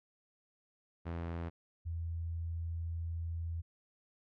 sawtooth / sine tone pair in turn, 84.2 / 83.33 Hz, E2 / E2, +37 / +19 cents, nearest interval unison, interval 18 cents, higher first, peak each -33 / -35 dBFS, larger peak first, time 1.05-1.5 / 1.85-3.62 s, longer second, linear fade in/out 20 ms, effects low-pass 2000 Hz 12 dB/octave + MP3 96 kbps

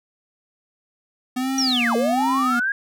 square tone with vibrato, 249.2 Hz, B3, 16 cents sharp, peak -22 dBFS, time 1.36-2.6 s, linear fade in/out 10 ms, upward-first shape sine, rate 1.3 Hz, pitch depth 120 cents each way
sine linear two-way sweep, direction down then up, 5900 to 440 to 1656 Hz, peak -19 dBFS, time 1.58-2.72 s, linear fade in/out 2 ms, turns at 1.96 s
effects none

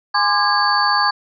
sine tone cluster, 828 / 1039 / 1193 / 1642 / 4535 Hz, G#5 / C6 / D6 / G#6 / C#8, -5 / -12 / +27 / -20 / +39 cents, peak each -20 dBFS, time 0.14-1.11 s, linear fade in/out 10 ms, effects none

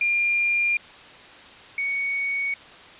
sine tone pair in turn, 2400 / 2232 Hz, D7 / C#7, +37 / +11 cents, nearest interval minor second, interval 126 cents, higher first, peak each -19 / -23 dBFS, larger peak first, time 0.01-0.77 / 1.78-2.54 s, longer neither, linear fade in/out 2 ms, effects white hiss -45 dBFS RMS until 2.99 s + resampled to 8000 Hz

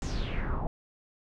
brown noise with low-pass filter sweep, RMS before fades -31 dBFS, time 0.02-0.67 s, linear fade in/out 0 ms, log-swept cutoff 7500 to 760 Hz, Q 4.4, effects none

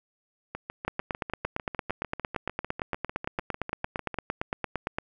two click trains, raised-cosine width 0.5 ms, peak -19 / -13 dBFS, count 25 / 37, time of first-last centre 0.55-4.143 / 0.88-4.985 s, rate 6.68 / 8.77 Hz, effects none

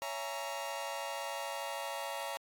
sawtooth chord, A# half-diminished seventh, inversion first, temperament just, 559.4 / 671.3 / 839.1 / 932.3 Hz, C#5 / E5 / G#5 / A#5, +16 / +31 / +18 / 0 cents, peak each -38 / -40 / -40 / -38 dBFS, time 0.02-2.37 s, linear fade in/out 0 ms, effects AAC 64 kbps

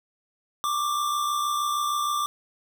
square tone pair together, 1116 / 1182.4 Hz, C#6 / D6, +11 / +11 cents, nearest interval minor second, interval 100 cents, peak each -34 / -25 dBFS, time 0.64-2.26 s, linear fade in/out 0 ms, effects none

